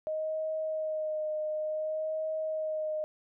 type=tone with vibrato; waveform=sine; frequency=622.3 Hz; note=D#5; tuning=in tune; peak=-30 dBFS; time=0.07-3.04 s; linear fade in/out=0 ms; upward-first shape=sine; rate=0.56 Hz; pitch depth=21 cents each way; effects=none